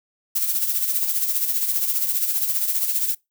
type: noise with tremolo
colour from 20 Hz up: violet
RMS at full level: -20 dBFS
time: 0.35-3.15 s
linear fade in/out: 10 ms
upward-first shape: sine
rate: 15 Hz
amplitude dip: 55%
effects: noise-tail reverb RT60 0.2 s tail -24 dB re dry